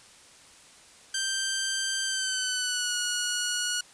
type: tone with pitch glide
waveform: 10% pulse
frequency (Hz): 1568 to 1454.6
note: G6 to F#6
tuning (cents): 0 to -30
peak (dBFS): -18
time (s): 1.14-3.81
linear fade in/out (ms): 5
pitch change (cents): -130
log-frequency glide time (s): 2.04-2.96
effects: white hiss -53 dBFS RMS until 3.93 s + resampled to 22050 Hz